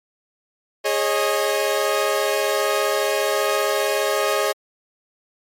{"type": "chord", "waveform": "sawtooth", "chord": "Ab suspended fourth", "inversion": "none", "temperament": "equal with one note detuned", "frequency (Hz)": [415.3, 547.4, 622.3], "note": ["Ab4", "Db5", "Eb5"], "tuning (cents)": [0, -22, 0], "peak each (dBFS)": -19, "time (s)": [0.84, 4.53], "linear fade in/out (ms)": 20, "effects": ["MP3 64 kbps"]}